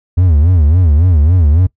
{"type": "tone with vibrato", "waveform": "triangle", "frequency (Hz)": 81.9, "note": "E2", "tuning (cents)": -11, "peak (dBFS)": -4, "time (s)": [0.17, 1.67], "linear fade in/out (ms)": 10, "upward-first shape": "sine", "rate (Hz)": 3.6, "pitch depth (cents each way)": 220, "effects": ["noise-tail reverb RT60 0.1 s tail -21 dB re dry"]}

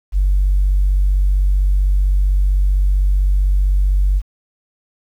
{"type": "tone", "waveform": "sine", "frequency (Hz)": 47.82, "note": "G1", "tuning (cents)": -42, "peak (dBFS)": -10, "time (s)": [0.12, 4.22], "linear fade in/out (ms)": 50, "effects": ["tanh soft clip ceiling -7 dBFS", "8-bit"]}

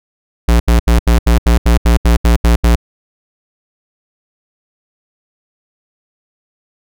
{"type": "tone bursts", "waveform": "square", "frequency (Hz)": 58.27, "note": "A#1", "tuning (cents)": 0, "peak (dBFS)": -7, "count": 12, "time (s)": [0.48, 2.756], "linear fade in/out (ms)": 5, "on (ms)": 120, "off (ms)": 76, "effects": []}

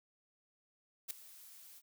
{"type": "noise with ADSR envelope", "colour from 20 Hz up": "blue", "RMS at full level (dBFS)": -37, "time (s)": [1.08, 1.82], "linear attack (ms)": 27, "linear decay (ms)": 3, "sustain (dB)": -19, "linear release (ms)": 44, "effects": []}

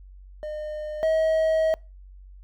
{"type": "tone pair in turn", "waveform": "triangle", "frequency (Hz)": [608, 637.5], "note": ["D#5", "D#5"], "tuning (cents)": [-40, 42], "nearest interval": "minor second", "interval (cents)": 82, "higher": "second", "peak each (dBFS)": [-28, -17], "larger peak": "second", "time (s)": [[0.43, 1.03], [1.03, 1.74]], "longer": "second", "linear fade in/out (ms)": 0, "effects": ["noise-tail reverb RT60 0.3 s tail -26 dB re dry", "added 47 Hz sine -43 dBFS peak until 2.43 s"]}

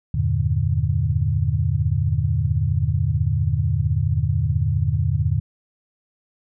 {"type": "chord", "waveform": "sine", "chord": "E half-diminished seventh", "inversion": "none", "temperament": "equal", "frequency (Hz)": [82.41, 98, 116.54, 146.83], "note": ["E2", "G2", "Bb2", "D3"], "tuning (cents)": [0, 0, 0, 0], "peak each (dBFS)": -23, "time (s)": [0.14, 5.4], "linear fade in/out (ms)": 5, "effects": []}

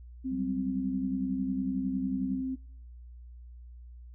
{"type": "tone", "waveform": "sine", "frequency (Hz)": 261.6, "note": "C4", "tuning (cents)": 0, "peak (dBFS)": -30, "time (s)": [0.24, 2.56], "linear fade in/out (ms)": 20}
{"type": "tone with tremolo", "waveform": "sine", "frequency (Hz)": 193.1, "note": "G3", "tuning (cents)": -26, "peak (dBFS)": -29, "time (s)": [0.3, 2.42], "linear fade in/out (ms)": 50, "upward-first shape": "sine", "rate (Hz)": 11, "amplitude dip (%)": 80}
{"effects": ["noise-tail reverb RT60 0.6 s tail -24 dB re dry", "added 60 Hz sine -45 dBFS peak until 4.14 s"]}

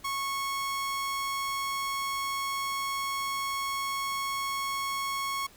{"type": "tone", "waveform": "sawtooth", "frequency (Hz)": 1100, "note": "C#6", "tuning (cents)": -14, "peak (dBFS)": -26, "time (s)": [0.04, 5.47], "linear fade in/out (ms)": 10, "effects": ["pink hiss -55 dBFS RMS until 5.56 s"]}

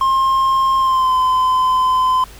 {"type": "tone with pitch glide", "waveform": "triangle", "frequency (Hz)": [1064, 1024.2], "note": ["C6", "C6"], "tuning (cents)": [29, -37], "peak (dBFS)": -10, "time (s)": [0.01, 2.24], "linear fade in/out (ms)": 2, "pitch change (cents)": -66, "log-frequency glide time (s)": [0.77, 1.15], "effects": ["added 50 Hz sine -39 dBFS peak until 2.39 s", "pink hiss -41 dBFS RMS until 2.39 s"]}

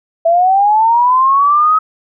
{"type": "linear sweep", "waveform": "sine", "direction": "up", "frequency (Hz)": [656, 1280], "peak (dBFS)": -7, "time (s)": [0.25, 1.79], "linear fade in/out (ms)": 10, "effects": []}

